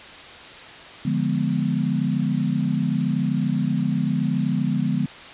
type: chord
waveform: sine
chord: D diminished seventh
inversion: none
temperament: equal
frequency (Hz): 146.83 / 174.61 / 207.7 / 246.9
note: D3 / F3 / Ab3 / Cb4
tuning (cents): 0 / 0 / 0 / 0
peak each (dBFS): -25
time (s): 1.05-5.06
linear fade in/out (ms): 5
effects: white hiss -40 dBFS RMS until 5.33 s + resampled to 8000 Hz